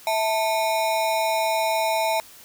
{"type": "ring-modulated tone", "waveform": "square", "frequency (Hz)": 771, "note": "G5", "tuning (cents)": -29, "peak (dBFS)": -18, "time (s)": [0.07, 2.2], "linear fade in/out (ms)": 0, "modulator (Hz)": 117, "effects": ["white hiss -47 dBFS RMS until 2.44 s"]}